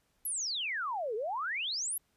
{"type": "exponential two-way sweep", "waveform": "sine", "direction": "down then up", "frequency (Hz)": [11830, 410, 11830], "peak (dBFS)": -32, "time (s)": [0.25, 1.98], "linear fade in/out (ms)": 5, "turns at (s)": 1.15, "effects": ["pink hiss -74 dBFS RMS until 2.16 s", "resampled to 32000 Hz"]}